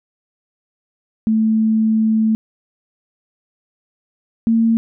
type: tone pair in turn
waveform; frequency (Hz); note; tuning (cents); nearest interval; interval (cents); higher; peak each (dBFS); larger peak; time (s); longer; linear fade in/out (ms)
sine; 220 / 227.2; A3 / A#3; 0 / -44; minor second; 56; second; -12 / -11; second; 1.27-2.35 / 4.47-4.77; first; 0
effects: none